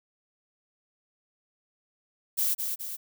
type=noise with echo; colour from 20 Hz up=violet; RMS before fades=-26 dBFS; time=2.37-2.55 s; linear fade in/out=20 ms; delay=210 ms; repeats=2; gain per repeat=-5 dB; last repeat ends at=2.97 s; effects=none